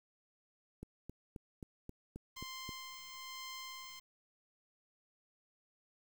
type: click train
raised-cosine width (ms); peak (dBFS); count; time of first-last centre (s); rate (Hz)
3; -33; 8; 0.83-2.692; 3.76
type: tone with tremolo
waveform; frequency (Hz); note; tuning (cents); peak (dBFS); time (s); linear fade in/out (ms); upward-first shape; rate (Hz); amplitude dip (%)
10% pulse; 1046.5; C6; 0; -36; 2.36-4; 10; sine; 1.1; 40
effects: 10-bit